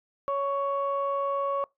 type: tone pair together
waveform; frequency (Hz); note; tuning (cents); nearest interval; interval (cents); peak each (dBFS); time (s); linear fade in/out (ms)
sine; 557 / 1114; C#5 / C#6; +8 / +8; octave; 1200; -27; 0.28-1.64; 0
effects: noise-tail reverb RT60 0.2 s tail -25 dB re dry + tanh soft clip ceiling -19 dBFS